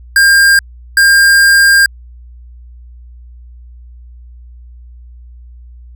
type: tone bursts at uneven times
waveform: square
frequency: 1604 Hz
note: G6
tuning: 39 cents sharp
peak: -5 dBFS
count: 2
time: 0.16-0.59 / 0.97-1.86 s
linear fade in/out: 2 ms
effects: added 60 Hz sine -32 dBFS peak until 5.95 s